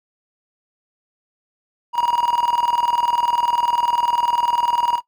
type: tone with tremolo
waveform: triangle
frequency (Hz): 955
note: A#5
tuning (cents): +42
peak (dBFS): -11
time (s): 1.93-5.01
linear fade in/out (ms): 50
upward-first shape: square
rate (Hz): 20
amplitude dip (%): 65
effects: noise-tail reverb RT60 0.1 s tail -18 dB re dry